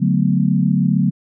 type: chord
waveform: sine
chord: B minor seventh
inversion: first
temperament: equal with one note detuned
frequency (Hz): 145.65 / 185 / 220 / 246.9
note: D3 / F#3 / A3 / B3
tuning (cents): -14 / 0 / 0 / 0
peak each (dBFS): -18 / -16 / -20 / -22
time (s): 0-1.11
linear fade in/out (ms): 20
effects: none